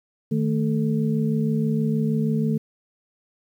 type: tone cluster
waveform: sine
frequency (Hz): 155.1 / 221.4 / 439.5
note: D#3 / A3 / A4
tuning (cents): -5 / +11 / -2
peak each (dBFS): -23 / -22 / -30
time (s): 0.31-2.58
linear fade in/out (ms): 10
effects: 9-bit